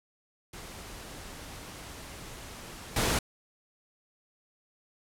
pink noise with level steps, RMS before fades -44 / -27 dBFS, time 0.53-3.19 s, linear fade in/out 5 ms, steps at 2.96 s, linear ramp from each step 5 ms, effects low-pass 12000 Hz 12 dB/octave

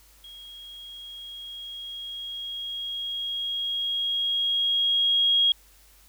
sine tone with level ramp, 3280 Hz, G#7, 22 cents flat, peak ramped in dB -42 to -17 dBFS, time 0.24-5.52 s, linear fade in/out 2 ms, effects added 50 Hz sine -57 dBFS peak until 6.08 s + white hiss -57 dBFS RMS until 6.08 s

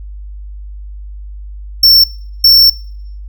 square tone bursts at uneven times, 5420 Hz, E8, 47 cents sharp, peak -3 dBFS, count 2, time 1.83-2.04 / 2.44-2.7 s, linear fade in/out 5 ms, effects noise-tail reverb RT60 0.7 s tail -25 dB re dry + added 50 Hz sine -25 dBFS peak until 3.28 s

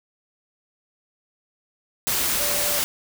sine tone in noise, 583 Hz, D5, 13 cents flat, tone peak -31 dBFS, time 2.4-2.79 s, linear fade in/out 0 ms, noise white, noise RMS -23 dBFS, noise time 2.07-2.84 s, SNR -11 dB, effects none

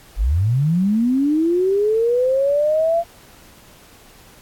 sine linear sweep, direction up, 39.24 to 688 Hz, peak -14 dBFS, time 0.16-3.04 s, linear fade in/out 50 ms, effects pink hiss -47 dBFS RMS until 4.41 s + AAC 64 kbps

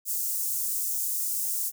white high-pass noise, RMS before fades -29 dBFS, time 0.05-1.72 s, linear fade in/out 50 ms, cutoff 6800 Hz, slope 24 dB/octave, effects none

